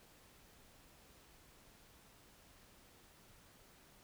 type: silence
effects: pink hiss -64 dBFS RMS until 4.03 s